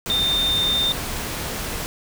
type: tone in noise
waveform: sine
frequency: 3618 Hz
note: A7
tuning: 48 cents sharp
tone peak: -18 dBFS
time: 0.1-0.92 s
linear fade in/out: 0 ms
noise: pink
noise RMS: -28 dBFS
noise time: 0.06-1.86 s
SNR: +7 dB
effects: none

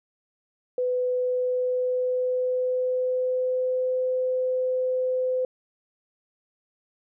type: tone with pitch glide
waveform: sine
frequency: 500 to 510.2 Hz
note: B4 to C5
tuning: +21 to -44 cents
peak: -22 dBFS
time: 0.78-5.45 s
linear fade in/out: 2 ms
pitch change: +35 cents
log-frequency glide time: 0.93-4 s
effects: none

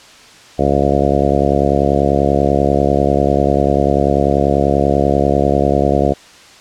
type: harmonic tone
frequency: 70.2 Hz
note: C#2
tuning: 22 cents sharp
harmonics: 1 / 2 / 3 / 4 / 5 / 6 / 7 / 8 / 9 / 10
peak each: -20 / -20 / -20 / -20 / -20 / -20 / -20 / -20 / -20 / -20 dBFS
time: 0.58-6.14 s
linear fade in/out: 20 ms
effects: white hiss -41 dBFS RMS until 6.6 s + low-pass 6000 Hz 12 dB/octave

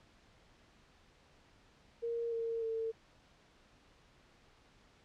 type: tone with pitch steps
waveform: sine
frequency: 466.2 / 457.9 / 449.8 Hz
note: A#4 / A#4 / A4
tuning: 0 / -31 / +38 cents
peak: -34 dBFS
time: 2.02-2.92 s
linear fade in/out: 20 ms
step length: 300 ms
effects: pink hiss -65 dBFS RMS until 5.04 s + low-pass 5000 Hz 12 dB/octave

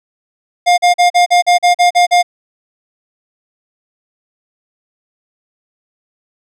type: tone bursts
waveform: square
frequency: 708 Hz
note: F5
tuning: 23 cents sharp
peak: -7 dBFS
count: 10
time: 0.66-2.229 s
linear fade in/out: 20 ms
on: 120 ms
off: 41 ms
effects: low-pass 8000 Hz 12 dB/octave

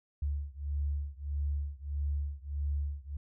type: beating tone pair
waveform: sine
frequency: 71.3 / 72.9 Hz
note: C#2 / D2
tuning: +49 / -12 cents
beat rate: 1.6 Hz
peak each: -34 / -35 dBFS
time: 0.22-3.17 s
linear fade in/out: 5 ms
effects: none

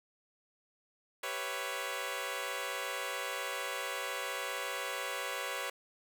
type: chord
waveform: 10% pulse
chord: C# half-diminished seventh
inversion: second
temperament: equal with one note detuned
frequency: 392 / 493.9 / 554.4 / 670.4 Hz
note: G4 / B4 / C#5 / E5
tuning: 0 / 0 / 0 / +29 cents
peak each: -36 / -32 / -31 / -36 dBFS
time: 1.23-5.7 s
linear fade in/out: 5 ms
effects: none

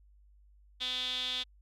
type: tone with band-pass filter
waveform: sawtooth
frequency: 252.8 Hz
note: B3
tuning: 41 cents sharp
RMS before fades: -35 dBFS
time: 0.8-1.44 s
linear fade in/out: 20 ms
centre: 3500 Hz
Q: 9.3
effects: added 50 Hz sine -58 dBFS peak until 1.61 s

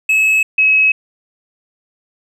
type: tone pair in turn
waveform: triangle / sine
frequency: 2582 / 2564 Hz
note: E7 / E7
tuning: -37 / -49 cents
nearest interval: unison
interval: 12 cents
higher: first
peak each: -8 dBFS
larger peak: neither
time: 0.09-0.43 / 0.58-0.92 s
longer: neither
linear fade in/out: 5 ms
effects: none

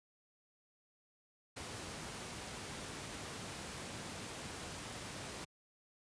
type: noise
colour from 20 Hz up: pink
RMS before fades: -45 dBFS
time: 1.56-5.45 s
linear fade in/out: 10 ms
effects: high-pass 80 Hz 12 dB/octave + resampled to 22050 Hz

